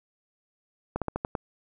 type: slowing click train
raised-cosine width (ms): 1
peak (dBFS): -14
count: 6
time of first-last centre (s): 0.96-1.352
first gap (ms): 57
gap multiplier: 1.16
effects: none